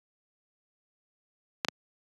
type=clicks; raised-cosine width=0.2 ms; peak=-8 dBFS; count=2; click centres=1.648 / 1.685 s; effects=high-pass 150 Hz 12 dB/octave + resampled to 24000 Hz